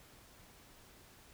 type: silence
effects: pink hiss -60 dBFS RMS until 1.33 s